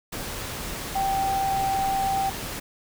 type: tone in noise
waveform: sine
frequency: 779 Hz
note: G5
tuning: 11 cents flat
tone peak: -22 dBFS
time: 0.95-2.3 s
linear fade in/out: 10 ms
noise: pink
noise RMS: -33 dBFS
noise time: 0.12-2.6 s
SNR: +8 dB
effects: none